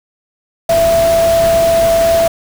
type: tone in noise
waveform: sine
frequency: 666 Hz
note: E5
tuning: 18 cents sharp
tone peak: -8 dBFS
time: 0.69-2.28 s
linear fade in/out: 5 ms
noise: pink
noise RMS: -21 dBFS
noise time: 0.69-2.28 s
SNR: +10 dB
effects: none